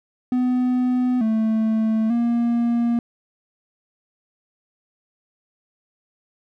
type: tone with pitch steps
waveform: triangle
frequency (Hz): 250.6 / 220.6 / 235.8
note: B3 / A3 / A#3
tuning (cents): +25 / +5 / +20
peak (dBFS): -15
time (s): 0.32-2.99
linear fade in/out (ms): 2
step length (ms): 890
effects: none